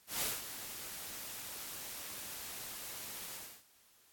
white noise with ADSR envelope, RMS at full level -34 dBFS, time 0.07-3.64 s, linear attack 140 ms, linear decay 200 ms, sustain -11 dB, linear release 300 ms, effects white hiss -66 dBFS RMS until 4.12 s + AAC 64 kbps

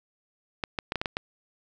clicks, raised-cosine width 0.3 ms, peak -12 dBFS, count 7, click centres 0.638 / 0.788 / 0.921 / 0.957 / 1.015 / 1.058 / 1.169 s, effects none

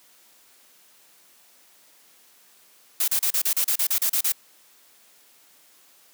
blue noise bursts, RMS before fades -22 dBFS, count 12, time 3-4.322 s, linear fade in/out 5 ms, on 79 ms, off 34 ms, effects white hiss -56 dBFS RMS until 6.13 s + high-pass 200 Hz 12 dB/octave

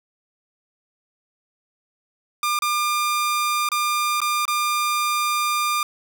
sawtooth tone with dropouts, 1200 Hz, D6, 37 cents sharp, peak -16 dBFS, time 2.43-5.83 s, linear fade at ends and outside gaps 2 ms, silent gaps 2.59-2.621 / 3.689-3.717 / 4.204-4.216 / 4.454-4.479 s, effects none

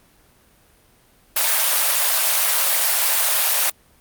white high-pass noise, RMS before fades -18 dBFS, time 1.36-3.7 s, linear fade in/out 5 ms, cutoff 540 Hz, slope 48 dB/octave, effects pink hiss -55 dBFS RMS until 4 s + Opus 32 kbps

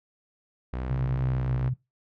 sawtooth tone with vibrato, 61.74 Hz, B1, in tune, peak -26 dBFS, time 0.73-1.69 s, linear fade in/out 0 ms, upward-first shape sine, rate 2.1 Hz, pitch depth 52 cents each way
sine tone with pitch glide, 130.81 to 127.67 Hz, C3 to C3, 0 to -42 cents, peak -25 dBFS, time 0.9-1.74 s, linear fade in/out 10 ms, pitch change -42 cents, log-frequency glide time 1.19-1.43 s
effects noise-tail reverb RT60 0.2 s tail -20 dB re dry + low-pass 2000 Hz 12 dB/octave

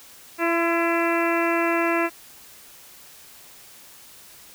harmonic tone with a mistuned harmonic, 336.3 Hz, E4, 35 cents sharp, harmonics 1 / 2 / 3 / 4 / 5 / 6 / 7 / 8, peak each -23 / -26 / -28 / -29 / -30 / -31 / -31 / -32 dBFS, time 0.38-2.1 s, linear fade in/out 50 ms, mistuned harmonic 3, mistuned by +20 cents, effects white hiss -47 dBFS RMS until 4.54 s

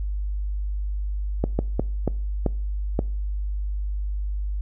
slowing click train, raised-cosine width 2 ms, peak -8 dBFS, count 6, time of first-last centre 1.44-2.991 s, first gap 150 ms, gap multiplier 1.37, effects noise-tail reverb RT60 0.5 s tail -23 dB re dry + added 50 Hz sine -24 dBFS peak until 4.61 s

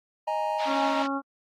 triangle chord, D# suspended fourth, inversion none, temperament just, 622.3 / 829.7 / 933.4 Hz, D#5 / G#5 / A#5, 0 / -2 / +2 cents, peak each -28 dBFS, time 0.27-1.03 s, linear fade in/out 10 ms
white band-pass noise, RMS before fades -38 dBFS, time 0.59-1.07 s, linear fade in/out 10 ms, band 670 to 4100 Hz, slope 24 dB/octave
harmonic tone, 275.2 Hz, C#4, 12 cents flat, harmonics 1 / 2 / 3 / 4 / 5, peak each -29 / -36 / -34 / -34 / -34 dBFS, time 0.65-1.22 s, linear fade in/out 50 ms
effects AAC 48 kbps

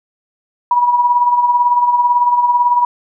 sine tone with tremolo, 970 Hz, B5, 31 cents flat, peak -7 dBFS, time 0.71-2.85 s, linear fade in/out 2 ms, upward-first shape sine, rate 18 Hz, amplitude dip 55%, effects none

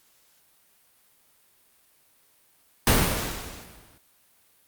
pink noise with exponential decay, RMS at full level -17 dBFS, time 2.87-3.98 s, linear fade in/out 2 ms, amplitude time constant 240 ms, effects white hiss -62 dBFS RMS until 4.67 s + Opus 48 kbps

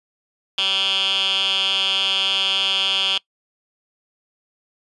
10% pulse tone with band-pass filter, 193.1 Hz, G3, 26 cents flat, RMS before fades -20 dBFS, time 0.58-3.18 s, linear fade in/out 2 ms, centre 3300 Hz, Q 7.9, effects noise-tail reverb RT60 0.1 s tail -22 dB re dry + resampled to 24000 Hz

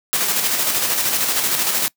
white noise with tremolo, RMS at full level -18 dBFS, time 0.13-1.88 s, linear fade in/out 0 ms, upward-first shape square, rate 13 Hz, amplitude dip 35%, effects noise-tail reverb RT60 0.1 s tail -23 dB re dry + high-pass 150 Hz 12 dB/octave

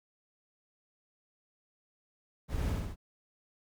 brown noise with echo, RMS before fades -34 dBFS, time 2.48-2.76 s, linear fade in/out 50 ms, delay 67 ms, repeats 3, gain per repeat -2 dB, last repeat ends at 2.961 s, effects none

